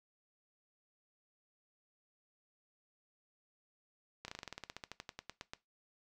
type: slowing click train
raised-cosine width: 0.2 ms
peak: -26 dBFS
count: 20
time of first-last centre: 4.25-5.535 s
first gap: 31 ms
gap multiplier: 1.08
effects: noise-tail reverb RT60 0.2 s tail -18 dB re dry